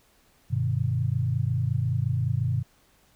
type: chord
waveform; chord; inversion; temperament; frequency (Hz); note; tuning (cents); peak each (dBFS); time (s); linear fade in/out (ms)
sine; G augmented; none; equal with one note detuned; 98 / 123.47 / 152.19; G2 / B2 / D#3; 0 / 0 / -38; -28 / -25 / -30; 0.5-2.63; 20
effects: pink hiss -62 dBFS RMS until 3.15 s